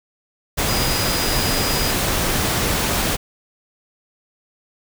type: tone in noise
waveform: sine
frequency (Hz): 4928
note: D#8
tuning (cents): -17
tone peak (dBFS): -26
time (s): 0.67-1.92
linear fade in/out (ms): 20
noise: pink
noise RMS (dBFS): -20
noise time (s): 0.57-3.17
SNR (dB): -9
effects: none